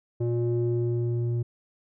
square tone with low-pass filter sweep, 118.8 Hz, A#2, 33 cents sharp, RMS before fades -26 dBFS, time 0.2-1.43 s, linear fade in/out 10 ms, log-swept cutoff 440 to 250 Hz, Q 3.1, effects none

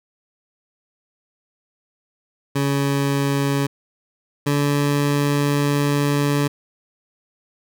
20% pulse tone pair in turn, 140 / 143.85 Hz, C#3 / D3, +18 / -36 cents, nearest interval unison, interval 46 cents, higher second, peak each -13 / -12 dBFS, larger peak second, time 2.55-3.67 / 4.46-6.48 s, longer second, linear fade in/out 10 ms, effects none

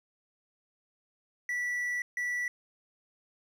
triangle tone bursts at uneven times, 1957 Hz, B6, 16 cents flat, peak -28 dBFS, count 2, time 1.49-2.02 / 2.17-2.48 s, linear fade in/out 2 ms, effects none

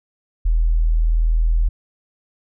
sine tone, 40.56 Hz, E1, 27 cents flat, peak -13 dBFS, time 0.45-1.69 s, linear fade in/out 10 ms, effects none

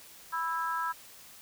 sine chord, E major, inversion second, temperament equal with one note detuned, 987.8 / 1318.5 / 1631.7 Hz, B5 / E6 / G#6, 0 / 0 / -31 cents, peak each -33 / -33 / -37 dBFS, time 0.32-0.93 s, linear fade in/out 20 ms, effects white hiss -52 dBFS RMS until 1.41 s

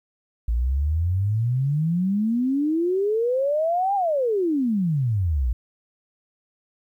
sine exponential two-way sweep, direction up then down, 55.3 to 817 to 55.3 Hz, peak -19 dBFS, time 0.48-5.53 s, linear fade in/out 5 ms, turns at 3.95 s, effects 10-bit

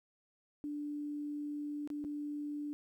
sine tone with dropouts, 293.7 Hz, D4, in tune, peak -37 dBFS, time 0.64-2.73 s, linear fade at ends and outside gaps 0 ms, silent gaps 1.875-1.902 / 2.041-2.048 s, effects 12-bit

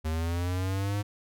square linear sweep, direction up, 77.78 to 103.83 Hz, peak -28 dBFS, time 0.04-1.03 s, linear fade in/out 20 ms, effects none

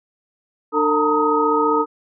sine tone cluster, 299.7 / 452.1 / 903 / 938 / 1257 Hz, D4 / A4 / A5 / A#5 / D#6, +35 / +47 / +45 / +11 / +17 cents, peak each -22 / -19 / -23 / -25 / -19 dBFS, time 0.72-1.86 s, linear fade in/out 50 ms, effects none

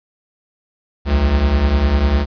square beating tone pair, 61.6 / 71.6 Hz, B1 / D2, -4 / -43 cents, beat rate 10 Hz, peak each -19 / -14 dBFS, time 1.05-2.26 s, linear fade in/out 50 ms, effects resampled to 11025 Hz + 8-bit

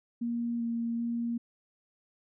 sine tone with pitch steps, 235.7 / 232.5 / 234.8 Hz, A#3 / A#3 / A#3, +19 / -4 / +13 cents, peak -29 dBFS, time 0.21-1.38 s, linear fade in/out 10 ms, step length 390 ms, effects none

